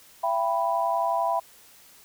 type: chord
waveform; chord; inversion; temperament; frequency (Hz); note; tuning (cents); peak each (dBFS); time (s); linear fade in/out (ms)
sine; E minor; none; equal with one note detuned; 672.7 / 784 / 987.8; E5 / G5 / B5; +35 / 0 / 0; -26 / -28 / -26; 0.23-1.4; 10
effects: white hiss -53 dBFS RMS until 2.04 s